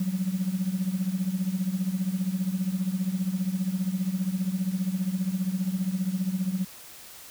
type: tone with tremolo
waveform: sine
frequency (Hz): 186.7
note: F#3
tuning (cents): +16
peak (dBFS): -20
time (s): 0-6.65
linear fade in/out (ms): 5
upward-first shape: triangle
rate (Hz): 15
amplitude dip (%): 90
effects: tanh soft clip ceiling -18 dBFS + white hiss -46 dBFS RMS until 7.3 s